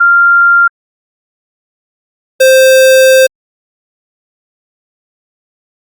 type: tone pair in turn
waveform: sine / square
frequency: 1391 / 524.1 Hz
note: F6 / C5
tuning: -7 / +3 cents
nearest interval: octave + perfect fourth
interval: 1690 cents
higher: first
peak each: -3 dBFS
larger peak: neither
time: 0-0.68 / 2.4-3.27 s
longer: second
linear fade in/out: 10 ms
effects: Opus 48 kbps